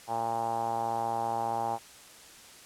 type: tone with low-pass filter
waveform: 5% pulse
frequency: 115.2 Hz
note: A#2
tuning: 20 cents flat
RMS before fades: -31 dBFS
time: 0.07-1.79 s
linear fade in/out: 50 ms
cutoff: 830 Hz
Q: 7.2
effects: white hiss -51 dBFS RMS until 2.65 s + low-pass 10000 Hz 12 dB/octave

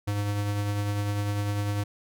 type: tone with tremolo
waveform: square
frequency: 102.5 Hz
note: G#2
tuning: 22 cents flat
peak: -25 dBFS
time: 0.07-1.84 s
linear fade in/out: 10 ms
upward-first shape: triangle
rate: 10 Hz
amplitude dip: 35%
effects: none

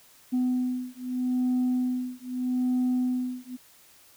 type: beating tone pair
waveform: sine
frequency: 251.1 / 251.9 Hz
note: B3 / B3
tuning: +29 / +34 cents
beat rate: 0.8 Hz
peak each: -26 dBFS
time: 0.32-3.57 s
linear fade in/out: 20 ms
effects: tanh soft clip ceiling -20 dBFS + white hiss -56 dBFS RMS until 4.16 s

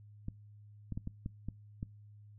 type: clicks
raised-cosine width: 5 ms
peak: -26 dBFS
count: 7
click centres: 0.284 / 0.923 / 0.975 / 1.074 / 1.261 / 1.486 / 1.829 s
effects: noise-tail reverb RT60 0.3 s tail -24 dB re dry + added 104 Hz sine -53 dBFS peak until 2.38 s

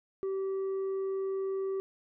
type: tone with tanh clipping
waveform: sine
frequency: 386.1 Hz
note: G4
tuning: 26 cents flat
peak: -31 dBFS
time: 0.23-1.8 s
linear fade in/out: 0 ms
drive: 3 dB
effects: none

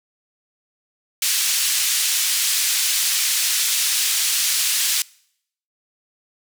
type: band-pass noise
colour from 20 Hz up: white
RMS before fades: -20 dBFS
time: 1.22-5.02 s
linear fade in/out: 2 ms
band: 2500 to 10000 Hz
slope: 12 dB/octave
effects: noise-tail reverb RT60 0.7 s tail -24 dB re dry

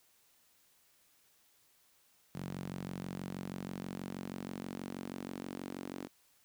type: tone with high-pass filter sweep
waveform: sawtooth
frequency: 46.25 Hz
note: F#1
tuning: in tune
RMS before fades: -43 dBFS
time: 2.34-6.08 s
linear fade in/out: 20 ms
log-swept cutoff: 160 to 270 Hz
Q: 2.6
effects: white hiss -69 dBFS RMS until 6.44 s

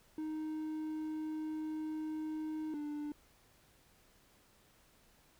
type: tone pair in turn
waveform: triangle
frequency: 311.1 / 295.9 Hz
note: D#4 / D4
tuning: 0 / +13 cents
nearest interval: minor second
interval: 87 cents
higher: first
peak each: -35 / -36 dBFS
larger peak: first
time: 0.18-2.74 / 2.74-3.12 s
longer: first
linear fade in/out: 2 ms
effects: pink hiss -67 dBFS RMS until 5.39 s

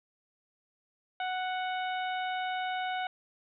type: harmonic tone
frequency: 740 Hz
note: F#5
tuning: in tune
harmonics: 1 / 2 / 3 / 4 / 5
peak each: -32 / -38 / -42 / -44 / -46 dBFS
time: 1.2-3.07 s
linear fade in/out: 2 ms
effects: none

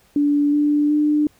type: tone with pitch steps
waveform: sine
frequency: 290 / 294.4 / 298.8 Hz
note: D4 / D4 / D4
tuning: -22 / +4 / +30 cents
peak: -14 dBFS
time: 0.16-1.27 s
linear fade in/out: 2 ms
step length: 370 ms
effects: pink hiss -56 dBFS RMS until 1.39 s

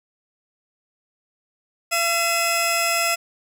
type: tone pair together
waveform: 15% pulse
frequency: 678 / 2560 Hz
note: E5 / D#7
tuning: +49 / +49 cents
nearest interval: octave + major seventh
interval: 2300 cents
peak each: -15 dBFS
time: 1.91-3.16 s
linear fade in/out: 20 ms
effects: none

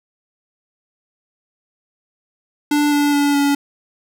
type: tone with pitch steps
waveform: square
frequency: 293.7 / 290.3 / 287 / 283.7 Hz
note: D4 / D4 / D4 / C#4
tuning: 0 / -20 / -40 / +40 cents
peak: -14 dBFS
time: 2.71-3.55 s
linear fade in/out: 5 ms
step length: 210 ms
effects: none

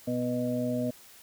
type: harmonic tone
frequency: 123.47 Hz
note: B2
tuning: in tune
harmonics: 1 / 2 / 4 / 5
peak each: -36 / -29 / -36 / -33 dBFS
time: 0.07-0.91 s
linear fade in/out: 10 ms
effects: white hiss -53 dBFS RMS until 1.22 s

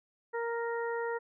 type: harmonic tone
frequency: 466.2 Hz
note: A#4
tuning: in tune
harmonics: 1 / 2 / 3 / 4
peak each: -33 / -38 / -42 / -42 dBFS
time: 0.33-1.19 s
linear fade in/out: 20 ms
effects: none

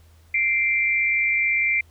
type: tone pair together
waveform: sine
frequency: 2093 / 2349 Hz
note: C7 / D7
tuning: 0 / 0 cents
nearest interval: major second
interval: 200 cents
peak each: -21 dBFS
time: 0.34-1.81 s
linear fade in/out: 5 ms
effects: added 81 Hz sine -50 dBFS peak until 1.9 s + pink hiss -60 dBFS RMS until 1.9 s

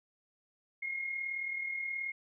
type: tone with amplitude modulation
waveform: sine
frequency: 2147 Hz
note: C7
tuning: 44 cents sharp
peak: -32 dBFS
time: 0.82-2.12 s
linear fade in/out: 10 ms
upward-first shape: sine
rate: 38.7 Hz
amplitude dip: 50%
effects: none

